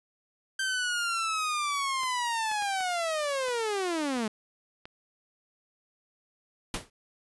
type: linear sweep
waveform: sawtooth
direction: down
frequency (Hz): 1568 to 207.7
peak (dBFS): -24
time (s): 0.59-4.28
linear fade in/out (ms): 5
type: clicks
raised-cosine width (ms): 0.3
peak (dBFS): -27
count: 7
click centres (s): 2.034 / 2.515 / 2.623 / 2.807 / 3.484 / 4.17 / 4.855
type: noise with exponential decay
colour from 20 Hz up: pink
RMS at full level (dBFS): -28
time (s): 6.74-6.9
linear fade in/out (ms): 2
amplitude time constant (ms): 34
effects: resampled to 24000 Hz